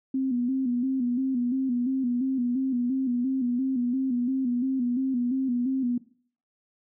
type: tone with vibrato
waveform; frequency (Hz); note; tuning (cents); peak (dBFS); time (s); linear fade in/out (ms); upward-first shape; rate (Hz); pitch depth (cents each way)
sine; 253.9; B3; +48; -23; 0.14-5.98; 5; square; 2.9; 74
effects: noise-tail reverb RT60 0.5 s tail -18 dB re dry